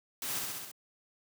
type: noise with echo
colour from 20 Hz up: white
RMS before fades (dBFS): -37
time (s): 0.22-0.39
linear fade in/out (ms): 2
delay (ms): 65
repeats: 5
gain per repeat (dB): -2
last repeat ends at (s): 0.715
effects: high-pass 100 Hz 12 dB/octave

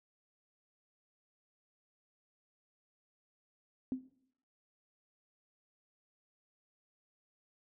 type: tone with exponential decay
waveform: sine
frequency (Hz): 258.8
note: C4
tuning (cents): -19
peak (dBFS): -29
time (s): 3.92-4.08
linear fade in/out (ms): 1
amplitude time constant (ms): 33
effects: noise-tail reverb RT60 0.7 s tail -18 dB re dry

